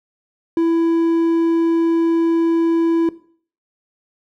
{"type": "tone", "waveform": "triangle", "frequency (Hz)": 331.9, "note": "E4", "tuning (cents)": 12, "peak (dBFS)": -11, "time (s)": [0.57, 3.09], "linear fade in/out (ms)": 2, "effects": ["noise-tail reverb RT60 0.5 s tail -18 dB re dry"]}